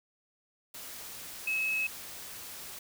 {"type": "tone in noise", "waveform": "sine", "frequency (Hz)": 2578, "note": "E7", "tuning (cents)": -39, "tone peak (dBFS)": -28, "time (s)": [1.47, 1.87], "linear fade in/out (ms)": 5, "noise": "white", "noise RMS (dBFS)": -44, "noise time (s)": [0.74, 2.79], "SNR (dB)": 13, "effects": []}